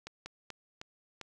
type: slowing click train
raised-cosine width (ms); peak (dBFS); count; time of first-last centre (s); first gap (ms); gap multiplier
0.2; -25; 5; 0.07-1.213; 190; 1.28
effects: none